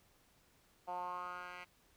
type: tone with band-pass filter sweep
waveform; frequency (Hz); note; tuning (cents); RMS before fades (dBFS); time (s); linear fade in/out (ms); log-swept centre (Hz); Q
10% pulse; 178.8; F3; +41; -44; 0.87-1.65; 20; 780 to 2000; 4.4
effects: pink hiss -70 dBFS RMS until 1.96 s